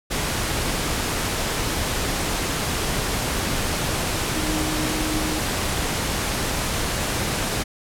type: tone in noise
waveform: sine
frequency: 309.7 Hz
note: D#4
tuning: 8 cents flat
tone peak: -27 dBFS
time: 4.35-5.4 s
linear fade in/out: 20 ms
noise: pink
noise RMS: -24 dBFS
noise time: 0.1-7.64 s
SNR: -6 dB
effects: low-pass 12000 Hz 12 dB/octave